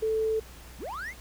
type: tone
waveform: sine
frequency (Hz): 440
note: A4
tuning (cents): 0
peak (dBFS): -24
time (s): 0.02-0.4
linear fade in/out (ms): 10
type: linear sweep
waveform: triangle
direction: up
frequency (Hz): 104.5 to 2240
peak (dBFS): -32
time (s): 0.78-1.14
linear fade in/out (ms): 50
effects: added 60 Hz sine -47 dBFS peak until 1.2 s + pink hiss -50 dBFS RMS until 1.2 s